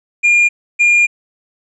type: tone pair in turn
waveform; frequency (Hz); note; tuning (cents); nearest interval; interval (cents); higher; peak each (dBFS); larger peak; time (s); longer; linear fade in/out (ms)
triangle; 2412 / 2412; D7 / D7; +46 / +46; unison; 0; neither; -6; neither; 0.23-0.49 / 0.79-1.07; second; 20
effects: resampled to 22050 Hz